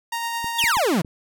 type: tone with tremolo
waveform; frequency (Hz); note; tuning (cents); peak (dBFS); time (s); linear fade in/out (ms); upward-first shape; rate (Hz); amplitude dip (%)
sawtooth; 930; A#5; -4; -20; 0.12-0.72; 5; sine; 9.2; 25
type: clicks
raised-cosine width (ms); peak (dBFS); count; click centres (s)
3; -22; 4; 0.444 / 0.64 / 0.77 / 1.048
type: exponential sweep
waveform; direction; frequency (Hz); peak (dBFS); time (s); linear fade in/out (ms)
40% pulse; down; 3729 to 146.83; -17; 0.58-1.02; 10
effects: none